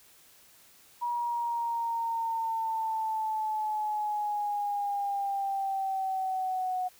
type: linear sweep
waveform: sine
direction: down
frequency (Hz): 960 to 733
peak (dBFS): -28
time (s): 1.01-6.89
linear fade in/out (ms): 20
effects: white hiss -58 dBFS RMS until 6.99 s